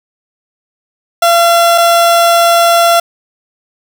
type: tone pair in turn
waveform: 30% pulse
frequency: 682 / 682 Hz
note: F5 / F5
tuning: -41 / -41 cents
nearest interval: unison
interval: 0 cents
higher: neither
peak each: -3 dBFS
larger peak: neither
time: 1.22-1.78 / 1.78-3 s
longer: second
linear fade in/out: 5 ms
effects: none